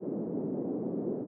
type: band-pass noise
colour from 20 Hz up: white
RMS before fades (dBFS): -34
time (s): 0-1.27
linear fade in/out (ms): 50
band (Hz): 180 to 410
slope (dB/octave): 24
effects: none